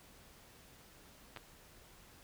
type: clicks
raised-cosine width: 0.3 ms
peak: -30 dBFS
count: 2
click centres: 1.363 / 1.372 s
effects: pink hiss -60 dBFS RMS until 2.23 s